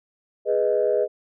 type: chord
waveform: sine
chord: G# minor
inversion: none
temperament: equal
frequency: 415.3 / 493.9 / 622.3 Hz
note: G#4 / B4 / D#5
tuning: 0 / 0 / 0 cents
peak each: -22 dBFS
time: 0.45-1.08 s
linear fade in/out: 50 ms
effects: tanh soft clip ceiling -10 dBFS